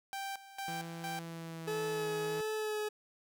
sawtooth tone with tremolo, 784 Hz, G5, in tune, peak -34 dBFS, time 0.13-1.19 s, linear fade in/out 0 ms, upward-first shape square, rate 2.2 Hz, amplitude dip 80%
sawtooth tone with pitch glide, 167.1 to 160.39 Hz, E3 to E3, +24 to -47 cents, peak -38 dBFS, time 0.68-2.41 s, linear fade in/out 2 ms, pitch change -71 cents, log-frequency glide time 1.18-2.02 s
40% pulse tone with vibrato, 428.4 Hz, A4, 46 cents flat, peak -33 dBFS, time 1.67-2.89 s, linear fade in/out 10 ms, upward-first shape sine, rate 1.5 Hz, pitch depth 19 cents each way
effects none

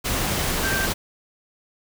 sine tone in noise, 1568 Hz, G6, in tune, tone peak -24 dBFS, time 0.63-0.87 s, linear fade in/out 20 ms, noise pink, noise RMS -24 dBFS, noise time 0.04-0.94 s, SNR -3 dB, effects none

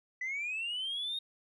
sine linear sweep, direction up, 1975.5 to 3733 Hz, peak -32 dBFS, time 0.21-1.19 s, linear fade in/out 5 ms, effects tanh soft clip ceiling -31 dBFS

